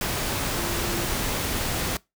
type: tone in noise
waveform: sine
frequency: 345 Hz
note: F4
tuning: 21 cents flat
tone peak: -34 dBFS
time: 0.58-1.06 s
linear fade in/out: 2 ms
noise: pink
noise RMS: -27 dBFS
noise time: 0.01-1.97 s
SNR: -10 dB
effects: noise-tail reverb RT60 0.2 s tail -22 dB re dry